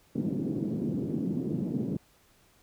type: band-pass noise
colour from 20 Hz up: white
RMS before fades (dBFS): -31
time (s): 0.15-1.97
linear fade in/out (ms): 5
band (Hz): 140 to 300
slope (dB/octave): 24
effects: pink hiss -63 dBFS RMS until 2.62 s